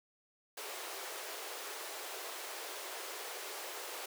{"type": "high-pass noise", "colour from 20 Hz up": "pink", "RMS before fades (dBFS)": -44, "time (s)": [0.57, 4.06], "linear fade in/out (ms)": 5, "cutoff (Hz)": 370, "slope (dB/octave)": 48, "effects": []}